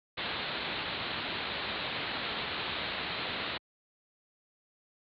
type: low-pass noise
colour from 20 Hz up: white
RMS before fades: -36 dBFS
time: 0.17-3.58 s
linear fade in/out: 10 ms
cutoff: 4200 Hz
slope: 96 dB/octave
effects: high-pass 60 Hz 12 dB/octave